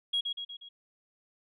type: tone with echo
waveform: sine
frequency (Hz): 3300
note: G#7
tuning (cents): -12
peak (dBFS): -25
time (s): 0.13-0.21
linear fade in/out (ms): 10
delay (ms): 120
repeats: 4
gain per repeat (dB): -5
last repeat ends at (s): 0.69
effects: tanh soft clip ceiling -22 dBFS